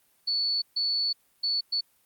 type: tone bursts at uneven times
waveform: sine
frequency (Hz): 4446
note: C#8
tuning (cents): +4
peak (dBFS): -24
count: 4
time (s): 0.27-0.62 / 0.76-1.13 / 1.43-1.61 / 1.72-1.81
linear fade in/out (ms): 10
effects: white hiss -66 dBFS RMS until 2.05 s + Opus 32 kbps